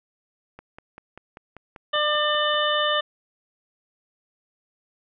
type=click train; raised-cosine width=0.5 ms; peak=-26 dBFS; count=11; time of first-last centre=0.59-2.543 s; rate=5.12 Hz
type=harmonic tone; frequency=598 Hz; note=D5; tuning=31 cents sharp; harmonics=1 / 2 / 3 / 5 / 6; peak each=-25 / -25 / -27 / -26 / -29 dBFS; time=1.93-3.01 s; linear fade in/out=10 ms
effects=none